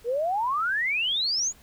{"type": "exponential sweep", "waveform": "sine", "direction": "up", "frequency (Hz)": [450.9, 7040], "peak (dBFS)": -23, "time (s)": [0.04, 1.53], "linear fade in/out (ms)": 50, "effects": ["pink hiss -55 dBFS RMS until 1.62 s"]}